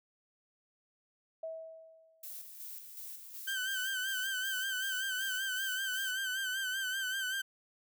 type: tone with exponential decay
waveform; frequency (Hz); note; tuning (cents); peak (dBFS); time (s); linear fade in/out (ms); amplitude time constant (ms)
sine; 647; E5; -32; -36; 1.43-2.45; 5; 220
type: noise with tremolo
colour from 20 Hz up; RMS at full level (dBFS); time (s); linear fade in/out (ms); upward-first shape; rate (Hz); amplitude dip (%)
violet; -45; 2.23-6.11; 5; square; 2.7; 45
type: tone with vibrato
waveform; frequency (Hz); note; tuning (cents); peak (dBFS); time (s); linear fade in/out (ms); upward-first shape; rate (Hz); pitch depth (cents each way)
30% pulse; 1541; G6; -30; -31; 3.47-7.42; 10; sine; 5.2; 56
effects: none